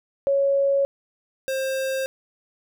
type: tone pair in turn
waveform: sine / square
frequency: 554.4 / 530.8 Hz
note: C#5 / C5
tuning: 0 / +25 cents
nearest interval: minor second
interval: 75 cents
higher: first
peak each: -17 / -24 dBFS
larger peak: first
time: 0.27-0.85 / 1.48-2.06 s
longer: neither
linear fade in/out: 0 ms
effects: none